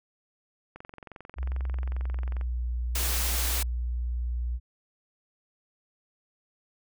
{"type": "click train", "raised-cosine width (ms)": 0.5, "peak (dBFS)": -28, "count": 38, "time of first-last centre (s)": [0.76, 2.412], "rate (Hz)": 22.4}
{"type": "tone with pitch glide", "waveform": "sine", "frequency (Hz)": [64.1, 60.15], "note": ["C2", "B1"], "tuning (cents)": [-35, -45], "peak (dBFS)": -27, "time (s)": [1.36, 4.6], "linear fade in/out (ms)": 50, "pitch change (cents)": -110, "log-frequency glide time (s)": [1.64, 2.67]}
{"type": "noise", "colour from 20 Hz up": "white", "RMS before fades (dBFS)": -30, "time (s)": [2.95, 3.63], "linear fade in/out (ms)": 5}
{"effects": []}